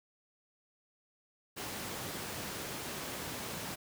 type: high-pass noise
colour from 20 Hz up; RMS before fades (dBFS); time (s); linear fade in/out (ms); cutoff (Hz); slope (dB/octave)
pink; -41; 1.56-3.76; 20; 110; 12
effects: none